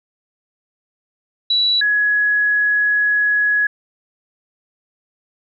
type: tone pair in turn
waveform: sine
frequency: 3932 / 1679.2 Hz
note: B7 / G#6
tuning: -8 / +19 cents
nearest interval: octave + minor third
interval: 1473 cents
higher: first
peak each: -13 dBFS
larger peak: neither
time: 1.5-1.81 / 1.81-3.67 s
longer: second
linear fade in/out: 5 ms
effects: none